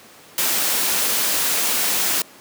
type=noise; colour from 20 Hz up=white; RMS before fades=-20 dBFS; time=0.38-2.22 s; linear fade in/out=2 ms; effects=pink hiss -45 dBFS RMS until 2.4 s + high-pass 200 Hz 12 dB/octave